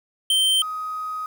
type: tone pair in turn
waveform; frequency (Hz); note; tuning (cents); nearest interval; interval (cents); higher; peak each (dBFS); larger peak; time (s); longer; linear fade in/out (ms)
square / sine; 3120 / 1256.9; G7 / D#6; -9 / +17; octave + major third; 1574; first; -17 / -26; first; 0.3-0.62 / 0.62-1.26; second; 2
effects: 8-bit